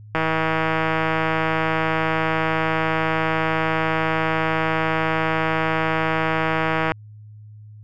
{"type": "click train", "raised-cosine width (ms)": 0.5, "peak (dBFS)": -6, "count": 1084, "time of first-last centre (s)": [0.15, 6.919], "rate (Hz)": 160, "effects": ["added 106 Hz sine -39 dBFS peak until 7.83 s"]}